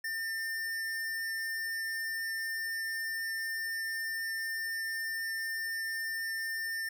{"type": "tone", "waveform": "square", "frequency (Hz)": 1801, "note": "A6", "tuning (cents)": 40, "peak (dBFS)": -34, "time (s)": [0.04, 6.89], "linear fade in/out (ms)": 5, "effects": []}